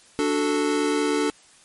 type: chord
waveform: square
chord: D major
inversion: none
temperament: equal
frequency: 293.7 / 370 / 440 Hz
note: D4 / F#4 / A4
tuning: 0 / 0 / 0 cents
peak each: -24 / -29 / -25 dBFS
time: 0.19-1.3 s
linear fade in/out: 0 ms
effects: white hiss -53 dBFS RMS until 1.64 s + MP3 48 kbps